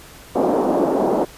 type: band-pass noise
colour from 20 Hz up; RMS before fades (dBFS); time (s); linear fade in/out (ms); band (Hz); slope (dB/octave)
pink; -18; 0.35-1.25; 10; 250 to 810; 24
effects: pink hiss -42 dBFS RMS until 1.37 s + resampled to 32000 Hz